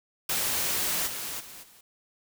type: noise with level steps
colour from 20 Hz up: white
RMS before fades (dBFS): -28 / -35 / -45 / -55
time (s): 0.29-1.81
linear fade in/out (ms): 5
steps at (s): 1.06 / 1.39 / 1.62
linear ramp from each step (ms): 20
effects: none